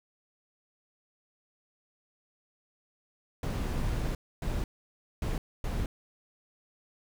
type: noise bursts at uneven times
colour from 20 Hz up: brown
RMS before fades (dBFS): -31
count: 4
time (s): 3.43-4.15 / 4.42-4.64 / 5.22-5.38 / 5.64-5.86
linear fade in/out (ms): 2
effects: none